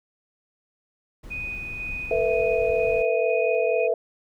brown noise, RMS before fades -39 dBFS, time 1.23-3.03 s, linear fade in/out 10 ms
sine tone with tremolo, 2487 Hz, D#7, 1 cent flat, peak -29 dBFS, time 1.3-3.88 s, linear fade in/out 20 ms, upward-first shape square, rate 2 Hz, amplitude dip 25%
sine chord, A suspended second, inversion none, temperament equal with one note detuned, 449.8 / 493.9 / 659.3 Hz, A4 / B4 / E5, +38 / 0 / 0 cents, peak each -24 dBFS, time 2.11-3.94 s, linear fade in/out 2 ms
effects none

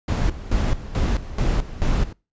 brown noise with tremolo, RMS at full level -19 dBFS, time 0.08-2.13 s, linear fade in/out 5 ms, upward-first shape square, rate 2.3 Hz, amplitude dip 80%, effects noise-tail reverb RT60 0.3 s tail -24 dB re dry + resampled to 16000 Hz

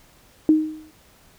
sine tone with exponential decay, 311.1 Hz, D#4, in tune, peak -9 dBFS, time 0.49-0.91 s, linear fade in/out 1 ms, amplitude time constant 91 ms, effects pink hiss -54 dBFS RMS until 1.38 s

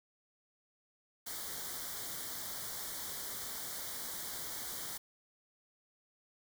white band-stop noise, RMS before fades -42 dBFS, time 1.26-4.98 s, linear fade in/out 10 ms, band 2200 to 3100 Hz, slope 96 dB/octave, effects none

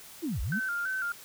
sine linear two-way sweep, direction down then up, 361.1 to 43.99 to 248.9 Hz, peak -29 dBFS, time 0.22-0.6 s, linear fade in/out 20 ms, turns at 0.41 s
sine tone with vibrato, 1465 Hz, F#6, 18 cents flat, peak -29 dBFS, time 0.52-1.12 s, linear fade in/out 2 ms, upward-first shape square, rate 3 Hz, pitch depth 76 cents each way
effects white hiss -49 dBFS RMS until 1.24 s

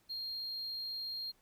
triangle tone, 4219 Hz, C8, 14 cents sharp, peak -36 dBFS, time 0.09-1.32 s, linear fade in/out 20 ms, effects tanh soft clip ceiling -33 dBFS + pink hiss -71 dBFS RMS until 1.41 s

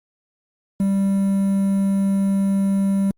triangle tone with quantisation, 196 Hz, G3, in tune, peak -14 dBFS, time 0.8-3.11 s, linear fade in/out 2 ms, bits 7, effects Opus 48 kbps

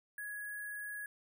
sine tone with sample-and-hold, 1673 Hz, G#6, 12 cents sharp, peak -40 dBFS, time 0.18-1.06 s, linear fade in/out 2 ms, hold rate 11025 Hz, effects none

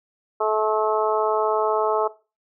harmonic tone, 216 Hz, A3, 32 cents flat, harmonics 2 / 3 / 4 / 5 / 6, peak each -23 / -25 / -26 / -27 / -28 dBFS, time 0.4-2.08 s, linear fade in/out 10 ms, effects noise-tail reverb RT60 0.3 s tail -17 dB re dry

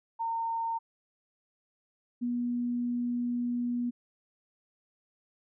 sine tone pair in turn, 914 / 242.1 Hz, A#5 / B3, -34 / -34 cents, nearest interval octave + major seventh, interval 2300 cents, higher first, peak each -29 / -28 dBFS, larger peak second, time 0.19-0.79 / 2.21-3.91 s, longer second, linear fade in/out 20 ms, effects none

